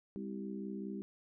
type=harmonic tone with a mistuned harmonic; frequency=64.9 Hz; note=C2; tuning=13 cents flat; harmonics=3 / 4 / 5 / 6; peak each=-41 / -48 / -46 / -47 dBFS; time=0.16-1.02 s; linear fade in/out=0 ms; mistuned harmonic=3; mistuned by=+49 cents; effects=none